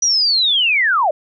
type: linear sweep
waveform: sine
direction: down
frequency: 5900 to 560 Hz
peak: -12 dBFS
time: 0.02-1.11 s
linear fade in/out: 5 ms
effects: none